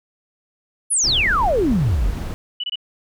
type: exponential sweep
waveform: sine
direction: down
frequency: 11000 to 37.49 Hz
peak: -15 dBFS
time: 0.9-2.11 s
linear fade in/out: 20 ms
type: noise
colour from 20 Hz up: brown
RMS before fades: -26 dBFS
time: 1.04-2.34 s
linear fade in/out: 0 ms
type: tone bursts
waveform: sine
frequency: 2960 Hz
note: F#7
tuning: in tune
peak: -22 dBFS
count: 3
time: 2.6-2.757 s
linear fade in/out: 5 ms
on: 37 ms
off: 23 ms
effects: none